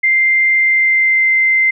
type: tone with pitch glide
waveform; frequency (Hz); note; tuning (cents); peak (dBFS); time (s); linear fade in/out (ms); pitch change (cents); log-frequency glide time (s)
sine; 2093 to 2079; C7 to C7; 0 to -12; -9; 0.03-1.71; 10; -12; 0.54-1.31
effects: none